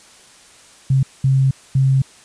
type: tone bursts at uneven times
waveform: sine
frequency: 133.9 Hz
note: C3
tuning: 40 cents sharp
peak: -11 dBFS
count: 3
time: 0.9-1.03 / 1.24-1.51 / 1.75-2.02 s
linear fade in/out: 5 ms
effects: white hiss -46 dBFS RMS until 2.24 s + resampled to 22050 Hz